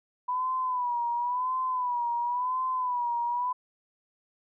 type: tone with vibrato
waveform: sine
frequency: 987.8 Hz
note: B5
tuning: in tune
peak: -26 dBFS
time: 0.28-3.53 s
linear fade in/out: 10 ms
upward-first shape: sine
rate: 0.95 Hz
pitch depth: 74 cents each way
effects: none